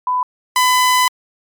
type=tone pair in turn; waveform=sine / sawtooth; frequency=1000 / 1005 Hz; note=B5 / B5; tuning=+21 / +30 cents; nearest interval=unison; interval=9 cents; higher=second; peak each=-14 / -7 dBFS; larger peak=second; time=0.07-0.23 / 0.56-1.08 s; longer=second; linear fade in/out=2 ms; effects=MP3 96 kbps